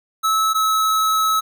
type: tone pair in turn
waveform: square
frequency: 1300 / 1293.7 Hz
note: E6 / E6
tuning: -24 / -33 cents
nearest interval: unison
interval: 9 cents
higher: first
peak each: -16 dBFS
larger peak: neither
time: 0.23-0.54 / 0.54-1.41 s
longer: second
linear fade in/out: 20 ms
effects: none